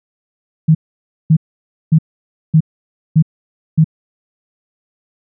sine tone bursts, 158.2 Hz, D#3, 29 cents sharp, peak -5 dBFS, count 6, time 0.68-3.844 s, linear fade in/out 10 ms, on 69 ms, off 550 ms, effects none

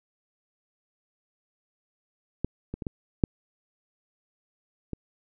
clicks, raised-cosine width 3 ms, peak -13 / -20 / -21 / -17 / -6 / -19 dBFS, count 6, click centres 2.446 / 2.74 / 2.822 / 2.868 / 3.238 / 4.933 s, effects none

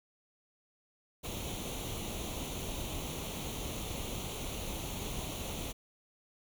pink noise with comb filter, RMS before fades -39 dBFS, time 1.23-5.73 s, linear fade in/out 20 ms, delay 0.3 ms, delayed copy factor +0.7, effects none

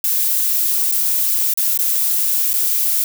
violet noise with dropouts, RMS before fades -17 dBFS, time 0.04-3.04 s, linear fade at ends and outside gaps 2 ms, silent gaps 0.916-0.922 / 1.538-1.574 / 1.776-1.789 / 2.533-2.538 s, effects none

